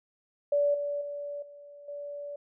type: tone with level steps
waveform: sine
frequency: 577 Hz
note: D5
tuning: 31 cents flat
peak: -22 / -29 / -34 / -46 / -36 dBFS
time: 0.52-2.36 s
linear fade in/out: 5 ms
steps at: 0.74 / 1.01 / 1.42 / 1.88 s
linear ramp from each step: 5 ms
effects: none